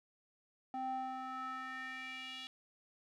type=tone with band-pass filter sweep; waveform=square; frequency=260 Hz; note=C4; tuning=11 cents flat; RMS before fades=-43 dBFS; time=0.74-2.47 s; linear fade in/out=0 ms; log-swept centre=670 to 3300 Hz; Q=3.7; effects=none